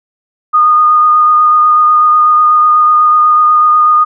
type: tone with vibrato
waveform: sine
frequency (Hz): 1228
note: D#6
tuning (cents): -23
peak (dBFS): -4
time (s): 0.53-4.05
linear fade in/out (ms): 20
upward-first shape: sine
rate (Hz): 8.1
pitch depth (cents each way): 13
effects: none